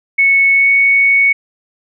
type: tone with pitch glide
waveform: sine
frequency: 2208 to 2222 Hz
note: C#7 to C#7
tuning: -7 to +4 cents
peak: -7 dBFS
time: 0.18-1.33 s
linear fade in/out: 10 ms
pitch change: +11 cents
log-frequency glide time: 0.54-0.69 s
effects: none